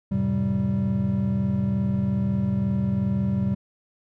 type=tone cluster; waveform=triangle; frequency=88.7 / 108.9 / 131.2 / 194.5 Hz; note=F2 / A2 / C3 / G3; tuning=+27 / -17 / +5 / -13 cents; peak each=-30 / -27 / -26 / -21 dBFS; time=0.11-3.55 s; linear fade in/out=10 ms; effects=none